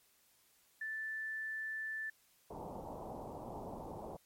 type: tone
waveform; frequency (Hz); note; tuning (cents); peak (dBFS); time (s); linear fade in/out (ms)
sine; 1760; A6; 0; -38; 0.81-2.1; 5
type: low-pass noise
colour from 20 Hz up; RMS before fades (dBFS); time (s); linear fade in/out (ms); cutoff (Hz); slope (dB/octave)
white; -46; 2.5-4.17; 10; 940; 48
effects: white hiss -70 dBFS RMS until 4.25 s + MP3 64 kbps